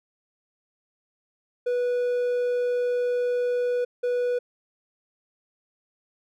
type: tone pair in turn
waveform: triangle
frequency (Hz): 490.3 / 490.3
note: B4 / B4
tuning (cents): -13 / -13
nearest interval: unison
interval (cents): 0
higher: neither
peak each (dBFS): -20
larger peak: neither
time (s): 1.66-3.85 / 4.03-4.39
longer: first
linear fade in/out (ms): 10
effects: none